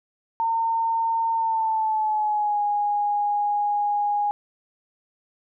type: tone with pitch glide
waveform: sine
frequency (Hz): 910 to 824.9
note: A#5 to G#5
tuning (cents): -42 to -12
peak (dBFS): -20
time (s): 0.4-4.31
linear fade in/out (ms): 0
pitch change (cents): -170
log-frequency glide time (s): 1.33-2.62
effects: none